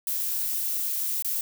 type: noise with dropouts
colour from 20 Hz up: violet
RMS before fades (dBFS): -28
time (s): 0.07-1.41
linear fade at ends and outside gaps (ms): 2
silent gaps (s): 1.224-1.246
effects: none